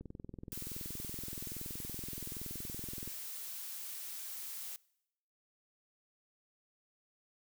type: click train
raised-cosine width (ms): 3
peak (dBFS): -33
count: 66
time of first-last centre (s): 0.01-3.076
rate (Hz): 21.2
type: noise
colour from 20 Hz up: blue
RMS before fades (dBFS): -44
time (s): 0.52-4.76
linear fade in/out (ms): 0
effects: noise-tail reverb RT60 0.8 s tail -23 dB re dry